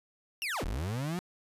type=linear two-way sweep; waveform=35% pulse; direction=down then up; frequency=2862 to 32.21 to 184.9 Hz; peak=-30 dBFS; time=0.42-1.19 s; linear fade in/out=0 ms; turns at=0.64 s; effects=resampled to 32000 Hz